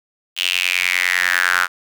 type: tone with high-pass filter sweep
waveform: sawtooth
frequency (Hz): 89.9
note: F#2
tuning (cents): -49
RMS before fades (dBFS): -18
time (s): 0.36-1.68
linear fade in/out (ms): 50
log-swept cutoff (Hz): 3000 to 1400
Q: 5.6
effects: none